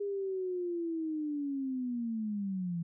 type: linear sweep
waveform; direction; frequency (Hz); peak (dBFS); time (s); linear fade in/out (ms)
sine; down; 408.2 to 165.5; -32; 0-2.83; 10
effects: none